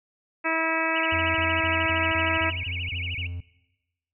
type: harmonic tone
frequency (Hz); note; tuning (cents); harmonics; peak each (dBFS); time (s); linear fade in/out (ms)
324; E4; -30; 1 / 2 / 3 / 4 / 5 / 6 / 7 / 8; -31 / -31 / -31 / -31 / -31 / -31 / -31 / -31; 0.44-2.51; 20
type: tone with vibrato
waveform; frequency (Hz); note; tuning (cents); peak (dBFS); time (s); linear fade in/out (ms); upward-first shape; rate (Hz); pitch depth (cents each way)
sine; 2545; D#7; +39; -30; 0.95-3.27; 5; sine; 13; 260
type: tone bursts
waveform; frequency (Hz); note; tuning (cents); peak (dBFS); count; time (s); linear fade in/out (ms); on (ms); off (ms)
triangle; 87.31; F2; 0; -28; 9; 1.12-3.406; 5; 230; 27
effects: noise-tail reverb RT60 1.0 s tail -20 dB re dry